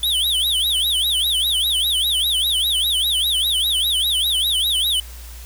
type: tone with vibrato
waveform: square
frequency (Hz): 3396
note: G#7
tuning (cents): +38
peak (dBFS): -17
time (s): 0.03-5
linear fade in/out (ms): 2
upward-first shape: sine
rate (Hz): 5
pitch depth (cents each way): 230
effects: added 59 Hz sine -34 dBFS peak until 5.45 s + white hiss -42 dBFS RMS until 5.45 s